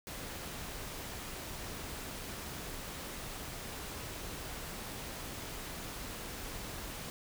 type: noise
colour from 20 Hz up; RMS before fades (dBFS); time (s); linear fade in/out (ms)
pink; -43; 0.07-7.1; 0
effects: none